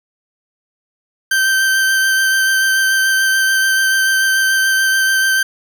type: tone with vibrato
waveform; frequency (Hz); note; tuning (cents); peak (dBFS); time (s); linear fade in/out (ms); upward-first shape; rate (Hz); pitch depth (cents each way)
40% pulse; 1557; G6; -12; -11; 1.31-5.43; 5; sine; 6.9; 13
effects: 7-bit